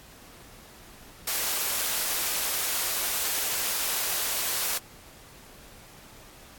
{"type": "high-pass noise", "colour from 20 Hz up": "white", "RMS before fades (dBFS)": -28, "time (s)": [1.27, 4.78], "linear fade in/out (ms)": 5, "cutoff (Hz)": 410, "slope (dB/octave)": 12, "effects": ["pink hiss -50 dBFS RMS until 6.58 s", "AAC 64 kbps"]}